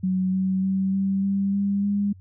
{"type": "tone with pitch steps", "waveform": "sine", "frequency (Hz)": [186.3, 188.9, 191.54, 194.21, 196.92, 199.67, 202.5], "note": ["F#3", "F#3", "G3", "G3", "G3", "G3", "G#3"], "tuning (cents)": [12, 36, -40, -16, 8, 32, -43], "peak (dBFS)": -20, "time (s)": [0.03, 2.13], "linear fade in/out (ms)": 10, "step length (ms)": 300, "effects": ["added 93 Hz sine -44 dBFS peak until 2.2 s"]}